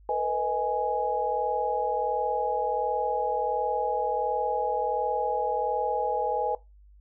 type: tone cluster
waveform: sine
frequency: 454.6 / 496 / 630 / 831 Hz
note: A#4 / B4 / D#5 / G#5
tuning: -43 / +7 / +21 / +1 cents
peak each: -33 / -29 / -33 / -27 dBFS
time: 0.09-6.55 s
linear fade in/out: 2 ms
effects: noise-tail reverb RT60 0.2 s tail -18 dB re dry + added 50 Hz sine -51 dBFS peak until 7 s